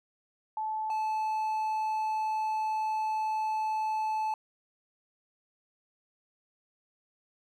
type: tone pair in turn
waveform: sine / triangle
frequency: 869 / 869 Hz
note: A5 / A5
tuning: -22 / -22 cents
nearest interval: unison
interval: 0 cents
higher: neither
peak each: -30 / -26 dBFS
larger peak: second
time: 0.57-0.9 / 0.9-4.34 s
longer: second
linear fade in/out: 2 ms
effects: none

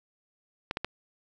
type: clicks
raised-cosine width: 0.3 ms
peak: -14 dBFS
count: 3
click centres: 0.711 / 0.771 / 0.846 s
effects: none

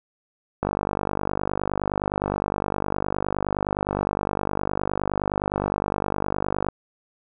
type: click train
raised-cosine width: 1 ms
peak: -9 dBFS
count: 302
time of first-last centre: 0.63-6.686 s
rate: 49.7 Hz
effects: none

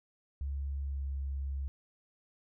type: tone with pitch glide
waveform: sine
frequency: 69.5 to 68.54 Hz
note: C#2 to C#2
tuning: +5 to -19 cents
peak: -33 dBFS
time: 0.41-1.68 s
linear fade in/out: 0 ms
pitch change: -24 cents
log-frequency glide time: 0.82-1.04 s
effects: none

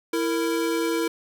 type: tone pair together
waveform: square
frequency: 331.1 / 461.6 Hz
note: E4 / A#4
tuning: +8 / -17 cents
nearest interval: tritone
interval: 575 cents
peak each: -25 / -27 dBFS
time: 0.13-1.08 s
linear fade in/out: 5 ms
effects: none

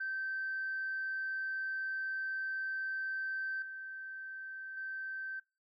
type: tone with level steps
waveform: sine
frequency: 1552 Hz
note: G6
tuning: 18 cents flat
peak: -34 / -42 / -38 dBFS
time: 0-5.4 s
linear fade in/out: 10 ms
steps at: 3.62 / 4.77 s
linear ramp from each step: 2 ms
effects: noise-tail reverb RT60 0.3 s tail -24 dB re dry + tanh soft clip ceiling -30 dBFS

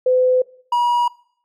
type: tone pair in turn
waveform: sine / triangle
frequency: 508 / 962.3 Hz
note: B4 / B5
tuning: +49 / -45 cents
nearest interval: major seventh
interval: 1106 cents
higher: second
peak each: -12 dBFS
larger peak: neither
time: 0.06-0.42 / 0.72-1.08 s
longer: neither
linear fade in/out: 5 ms
effects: noise-tail reverb RT60 0.6 s tail -22 dB re dry

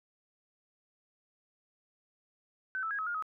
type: tone with pitch steps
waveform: sine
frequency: 1526 / 1316 / 1646 / 1282 / 1417 / 1268 Hz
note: G6 / E6 / G#6 / E6 / F6 / D#6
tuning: -47 / -3 / -16 / -49 / +25 / +32 cents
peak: -32 dBFS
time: 2.75-3.224 s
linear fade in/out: 0 ms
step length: 79 ms
effects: none

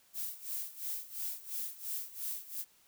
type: noise with tremolo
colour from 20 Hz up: violet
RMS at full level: -37 dBFS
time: 0.13-2.65 s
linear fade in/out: 50 ms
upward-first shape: sine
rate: 2.9 Hz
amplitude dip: 85%
effects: white hiss -66 dBFS RMS until 2.87 s

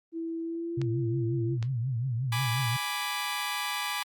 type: tone with pitch glide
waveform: sine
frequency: 329.6 to 339.5 Hz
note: E4 to F4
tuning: 0 to -49 cents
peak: -31 dBFS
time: 0.12-1.58 s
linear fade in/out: 50 ms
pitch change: +51 cents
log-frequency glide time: 0.42-0.75 s
type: tone with vibrato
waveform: sine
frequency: 123.47 Hz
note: B2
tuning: in tune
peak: -27 dBFS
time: 0.77-2.77 s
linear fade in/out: 10 ms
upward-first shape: triangle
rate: 5.6 Hz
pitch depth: 190 cents each way
type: clicks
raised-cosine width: 0.2 ms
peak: -22 dBFS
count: 2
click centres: 0.816 / 1.627 s
type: chord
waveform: 15% pulse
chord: G# diminished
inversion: none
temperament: equal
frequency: 830.6 / 987.8 / 1174.7 Hz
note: G#5 / B5 / D6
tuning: 0 / 0 / 0 cents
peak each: -29 / -28 / -28 dBFS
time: 2.32-4.03 s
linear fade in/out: 5 ms
effects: Opus 32 kbps

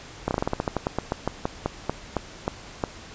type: slowing click train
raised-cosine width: 1 ms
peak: -9 dBFS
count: 20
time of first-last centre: 0.28-2.838 s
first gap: 29 ms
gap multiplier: 1.15
effects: pink hiss -43 dBFS RMS until 3.14 s + resampled to 16000 Hz

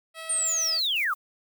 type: tone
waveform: 10% pulse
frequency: 648 Hz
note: E5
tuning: 30 cents flat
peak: -28 dBFS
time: 0.14-0.81 s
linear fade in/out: 50 ms
type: linear sweep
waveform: sine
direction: down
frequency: 9030 to 1100 Hz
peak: -23 dBFS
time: 0.29-1.14 s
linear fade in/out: 10 ms
type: noise with tremolo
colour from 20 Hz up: violet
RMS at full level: -41 dBFS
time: 0.44-1.15 s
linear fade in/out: 20 ms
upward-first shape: square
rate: 5.8 Hz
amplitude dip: 60%
effects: none

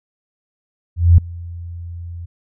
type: tone with ADSR envelope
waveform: sine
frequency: 85.7 Hz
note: F2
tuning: 32 cents flat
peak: -3 dBFS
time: 0.96-2.26 s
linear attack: 220 ms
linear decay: 4 ms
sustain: -24 dB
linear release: 12 ms
effects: none

